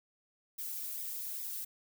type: noise with flanger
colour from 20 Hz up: violet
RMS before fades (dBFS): -40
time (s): 0.58-1.65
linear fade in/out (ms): 10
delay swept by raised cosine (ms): 0.68 to 2.78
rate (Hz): 2.4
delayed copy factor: -0.85
effects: none